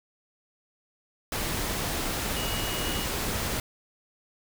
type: tone in noise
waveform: sine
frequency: 2897 Hz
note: F#7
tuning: 37 cents flat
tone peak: -36 dBFS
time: 2.36-3.05 s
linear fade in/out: 2 ms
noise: pink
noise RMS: -30 dBFS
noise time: 1.32-3.6 s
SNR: -9 dB
effects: none